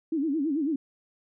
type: tone with vibrato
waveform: sine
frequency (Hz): 298.6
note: D4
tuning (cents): +29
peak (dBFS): -24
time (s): 0.12-0.76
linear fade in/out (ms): 5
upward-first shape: sine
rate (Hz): 9.1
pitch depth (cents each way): 180
effects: none